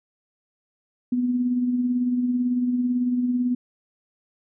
sine tone with tremolo, 247.1 Hz, B3, 1 cent sharp, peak -18 dBFS, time 1.12-3.55 s, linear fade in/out 5 ms, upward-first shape sine, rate 18 Hz, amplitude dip 40%, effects none

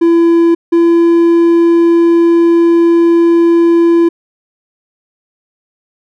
triangle tone pair in turn, 336.4 / 337.9 Hz, E4 / E4, +35 / +43 cents, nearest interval unison, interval 8 cents, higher second, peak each -3 dBFS, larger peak neither, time 0.01-0.55 / 0.72-4.09 s, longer second, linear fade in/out 10 ms, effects none

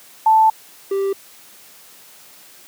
sine / triangle tone pair in turn, 880 / 392 Hz, A5 / G4, 0 / 0 cents, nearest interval octave + major second, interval 1400 cents, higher first, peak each -9 / -15 dBFS, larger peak first, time 0.26-0.5 / 0.91-1.13 s, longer first, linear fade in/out 5 ms, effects white hiss -45 dBFS RMS until 2.67 s + high-pass 150 Hz 12 dB/octave

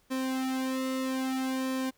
sawtooth tone with flanger, 261.6 Hz, C4, in tune, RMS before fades -31 dBFS, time 0.1-1.91 s, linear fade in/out 20 ms, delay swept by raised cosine 1.4 to 2.6 ms, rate 0.62 Hz, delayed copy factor -1, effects pink hiss -67 dBFS RMS until 1.97 s

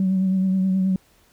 sine tone with vibrato, 188.9 Hz, F#3, 36 cents sharp, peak -16 dBFS, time 0-0.96 s, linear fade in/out 2 ms, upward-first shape triangle, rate 9.4 Hz, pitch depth 34 cents each way, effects tanh soft clip ceiling -13 dBFS + pink hiss -58 dBFS RMS until 1.32 s

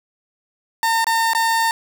30% pulse tone with dropouts, 909 Hz, A#5, 44 cents flat, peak -13 dBFS, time 0.83-1.71 s, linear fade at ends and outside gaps 1 ms, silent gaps 1.044-1.068 / 1.334-1.349 s, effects none

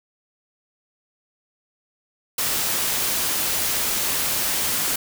white noise, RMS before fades -23 dBFS, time 2.38-4.96 s, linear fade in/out 5 ms, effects none

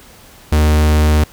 45% pulse tone, 76.2 Hz, D#2, 36 cents flat, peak -9 dBFS, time 0.52-1.24 s, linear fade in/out 5 ms, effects pink hiss -42 dBFS RMS until 1.32 s

